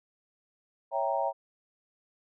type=chord; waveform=sine; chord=C# diminished seventh; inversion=none; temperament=equal; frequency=554.4 / 659.3 / 784 / 932.3 Hz; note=C#5 / E5 / G5 / Bb5; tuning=0 / 0 / 0 / 0 cents; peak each=-32 dBFS; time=0.91-1.33 s; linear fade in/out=50 ms; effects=none